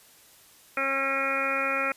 harmonic tone, 271.5 Hz, C#4, 36 cents flat, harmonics 1 / 2 / 3 / 4 / 5 / 6 / 7 / 8 / 9, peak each -38 / -32 / -40 / -40 / -29 / -38 / -34 / -34 / -30 dBFS, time 0.77-1.92 s, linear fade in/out 2 ms, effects white hiss -55 dBFS RMS until 1.96 s + resampled to 32000 Hz

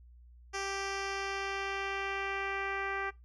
10% pulse tone with low-pass filter sweep, 392 Hz, G4, in tune, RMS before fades -36 dBFS, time 0.53-3.11 s, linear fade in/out 20 ms, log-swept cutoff 6200 to 1900 Hz, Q 1.6, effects noise-tail reverb RT60 0.2 s tail -20 dB re dry + added 60 Hz sine -53 dBFS peak until 3.24 s

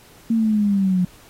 sine linear sweep, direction down, 229.9 to 177.9 Hz, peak -15 dBFS, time 0.3-1.05 s, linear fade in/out 5 ms, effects pink hiss -49 dBFS RMS until 1.29 s + AAC 48 kbps

